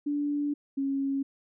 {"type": "tone pair in turn", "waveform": "sine", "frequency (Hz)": [290.5, 274.2], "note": ["D4", "C#4"], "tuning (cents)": [-19, -19], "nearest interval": "minor second", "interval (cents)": 100, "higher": "first", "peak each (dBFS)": -26, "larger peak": "neither", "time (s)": [[0.06, 0.54], [0.77, 1.23]], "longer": "first", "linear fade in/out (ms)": 10, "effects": []}